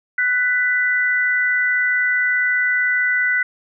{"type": "tone pair together", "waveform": "sine", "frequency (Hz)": [1488, 1986.2], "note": ["F#6", "B6"], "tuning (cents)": [9, 9], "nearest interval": "perfect fourth", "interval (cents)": 500, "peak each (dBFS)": -18, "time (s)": [0.18, 3.43], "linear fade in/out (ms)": 5, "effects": []}